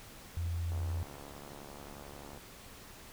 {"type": "tone", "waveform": "sine", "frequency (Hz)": 85, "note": "F2", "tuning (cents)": -46, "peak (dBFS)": -32, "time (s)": [0.37, 1.03], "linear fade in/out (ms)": 0}
{"type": "click train", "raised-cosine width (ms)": 1, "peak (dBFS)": -35, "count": 119, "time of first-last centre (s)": [0.72, 2.375], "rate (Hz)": 71.3}
{"effects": ["pink hiss -52 dBFS RMS until 3.12 s"]}